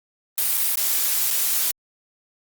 blue noise with dropouts, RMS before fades -21 dBFS, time 0.38-1.71 s, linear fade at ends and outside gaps 0 ms, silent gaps 0.571-0.576 / 0.755-0.773 / 1.305-1.31 s, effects Opus 32 kbps

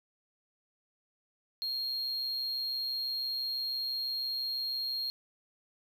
sine tone, 4242 Hz, C8, 23 cents sharp, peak -29 dBFS, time 1.62-5.1 s, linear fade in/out 0 ms, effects tanh soft clip ceiling -31 dBFS + 10-bit

